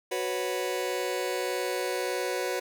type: chord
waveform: sawtooth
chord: F# suspended fourth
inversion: none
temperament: just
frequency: 370 / 493.3 / 555 Hz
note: F#4 / B4 / C#5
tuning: 0 / -2 / +2 cents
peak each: -28 / -28 / -30 dBFS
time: 0.11-2.6 s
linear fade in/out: 10 ms
effects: none